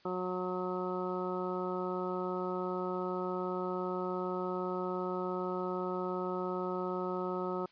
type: harmonic tone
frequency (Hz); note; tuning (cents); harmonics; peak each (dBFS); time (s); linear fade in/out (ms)
182.6; F#3; -23; 1 / 2 / 3 / 4 / 5 / 6 / 7; -40 / -36 / -41 / -45 / -43 / -48 / -41; 0.05-7.66; 5
effects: white hiss -63 dBFS RMS until 7.71 s + resampled to 11025 Hz